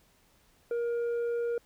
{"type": "tone with tanh clipping", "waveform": "sine", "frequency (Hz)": 471.9, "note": "A#4", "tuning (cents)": 21, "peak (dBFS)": -29, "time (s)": [0.71, 1.58], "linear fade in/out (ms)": 2, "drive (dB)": 4, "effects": ["pink hiss -65 dBFS RMS until 1.65 s"]}